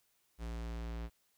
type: tone with low-pass filter sweep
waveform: square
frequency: 57.3 Hz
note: A#1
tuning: 29 cents flat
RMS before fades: -41 dBFS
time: 0.38-1.1 s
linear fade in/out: 50 ms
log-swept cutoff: 10000 to 4200 Hz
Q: 0.71
effects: white hiss -75 dBFS RMS until 1.37 s